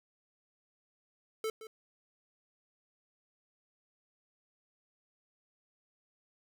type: tone with echo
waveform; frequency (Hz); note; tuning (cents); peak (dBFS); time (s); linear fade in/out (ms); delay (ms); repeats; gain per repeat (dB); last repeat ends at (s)
square; 440; A4; 0; -33; 1.44-1.5; 2; 170; 1; -13; 1.67
effects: none